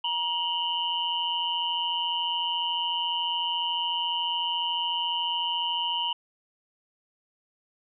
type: tone cluster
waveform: sine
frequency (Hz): 947 / 2864 / 3038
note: A#5 / F7 / F#7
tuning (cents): +27 / +43 / +45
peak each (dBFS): -30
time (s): 0.04-6.13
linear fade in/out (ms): 5
effects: none